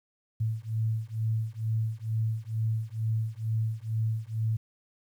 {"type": "beating tone pair", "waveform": "sine", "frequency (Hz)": [110, 112.2], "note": ["A2", "A2"], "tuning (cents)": [0, 34], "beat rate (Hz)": 2.2, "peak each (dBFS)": -30, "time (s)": [0.4, 4.57], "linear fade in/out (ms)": 10, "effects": ["10-bit"]}